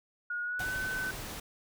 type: tone with pitch glide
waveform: sine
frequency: 1441 to 1516.1 Hz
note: F#6 to F#6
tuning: -46 to +42 cents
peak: -32 dBFS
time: 0.3-1.11 s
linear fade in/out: 5 ms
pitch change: +88 cents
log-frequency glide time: 0.43-0.75 s
type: noise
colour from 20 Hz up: pink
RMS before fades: -41 dBFS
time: 0.59-1.4 s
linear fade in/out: 5 ms
type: tone with exponential decay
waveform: 30% pulse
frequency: 740 Hz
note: F#5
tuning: in tune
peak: -33 dBFS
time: 0.6-0.69 s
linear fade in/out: 5 ms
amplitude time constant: 18 ms
effects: none